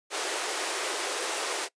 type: high-pass noise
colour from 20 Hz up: pink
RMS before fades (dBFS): -31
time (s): 0.1-1.69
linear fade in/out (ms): 50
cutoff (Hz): 350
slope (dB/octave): 48
effects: noise-tail reverb RT60 0.1 s tail -22 dB re dry + resampled to 22050 Hz